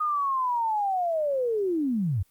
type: linear sweep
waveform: sine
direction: down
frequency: 1244.5 to 82.41 Hz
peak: -23 dBFS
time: 0-2.23 s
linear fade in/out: 10 ms
effects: white hiss -65 dBFS RMS until 2.3 s + Opus 24 kbps